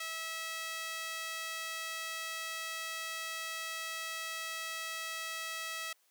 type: tone with high-pass filter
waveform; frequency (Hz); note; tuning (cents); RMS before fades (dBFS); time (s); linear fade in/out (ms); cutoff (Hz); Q
sawtooth; 650; E5; -24; -40; 0-5.93; 5; 1800; 1
effects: white hiss -71 dBFS RMS until 6.1 s + high-pass 400 Hz 12 dB/octave